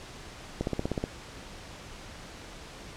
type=click train; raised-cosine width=2 ms; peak=-15 dBFS; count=8; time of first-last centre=0.61-1.039 s; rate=16.3 Hz; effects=pink hiss -45 dBFS RMS until 2.96 s + low-pass 7000 Hz 12 dB/octave